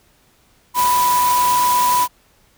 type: tone in noise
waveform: sine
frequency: 987.8 Hz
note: B5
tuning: in tune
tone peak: -13 dBFS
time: 0.74-2.08 s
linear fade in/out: 50 ms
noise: white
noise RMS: -23 dBFS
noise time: 0.74-2.08 s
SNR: +7 dB
effects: pink hiss -56 dBFS RMS until 2.57 s